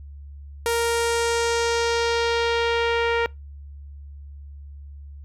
sawtooth tone with low-pass filter sweep, 466.2 Hz, A#4, in tune, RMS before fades -22 dBFS, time 0.66-3.26 s, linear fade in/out 0 ms, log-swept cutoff 12000 to 2400 Hz, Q 1.5, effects noise-tail reverb RT60 0.2 s tail -24 dB re dry + added 71 Hz sine -37 dBFS peak until 5.24 s

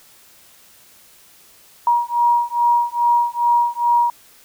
sine beating tone pair, 951 / 953.4 Hz, A#5 / A#5, +34 / +39 cents, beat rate 2.4 Hz, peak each -17 dBFS, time 1.87-4.1 s, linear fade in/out 2 ms, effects white hiss -49 dBFS RMS until 4.44 s

